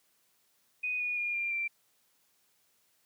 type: tone with pitch steps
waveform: sine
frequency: 2489 / 2455 / 2421 / 2388 / 2355 Hz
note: D#7 / D#7 / D#7 / D7 / D7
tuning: 0 / -24 / -48 / +28 / +4 cents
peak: -30 dBFS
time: 0.83-1.68 s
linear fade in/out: 10 ms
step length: 170 ms
effects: white hiss -71 dBFS RMS until 3.05 s + high-pass 80 Hz 12 dB/octave